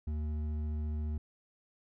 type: tone with hard clipping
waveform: triangle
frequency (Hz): 76.2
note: D#2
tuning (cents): -36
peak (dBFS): -34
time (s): 0.07-1.18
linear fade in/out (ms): 5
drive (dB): 11
effects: none